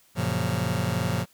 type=chord; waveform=sawtooth; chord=Gb major seventh; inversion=none; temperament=just; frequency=92.5 / 115.62 / 138.75 / 173.43 Hz; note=Gb2 / Bb2 / Db3 / F3; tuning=0 / -14 / +2 / -12 cents; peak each=-27 / -24 / -26 / -25 dBFS; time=0.15-1.26 s; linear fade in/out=50 ms; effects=white hiss -60 dBFS RMS until 1.33 s